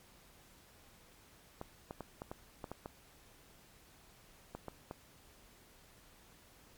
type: clicks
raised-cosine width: 1 ms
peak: -28 dBFS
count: 11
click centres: 1.614 / 1.909 / 2.007 / 2.219 / 2.315 / 2.642 / 2.716 / 2.859 / 4.55 / 4.683 / 4.911 s
effects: pink hiss -62 dBFS RMS until 6.77 s + MP3 96 kbps